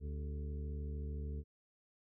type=harmonic tone with a mistuned harmonic; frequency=73.42 Hz; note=D2; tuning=in tune; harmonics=1 / 2 / 3 / 4 / 5 / 6; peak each=-39 / -48 / -52 / -58 / -58 / -54 dBFS; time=0-1.44 s; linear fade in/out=50 ms; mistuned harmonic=5; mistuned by=+81 cents; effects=none